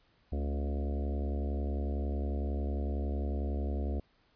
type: harmonic tone with a mistuned harmonic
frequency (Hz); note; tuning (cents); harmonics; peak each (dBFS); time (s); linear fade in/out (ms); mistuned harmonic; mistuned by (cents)
71; C#2; +42; 1 / 3 / 4 / 5 / 6 / 7 / 8 / 9 / 10; -31 / -41 / -43 / -45 / -47 / -48 / -49 / -50 / -51; 0.32-4; 5; 4; -42
effects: pink hiss -69 dBFS RMS until 4.35 s + resampled to 11025 Hz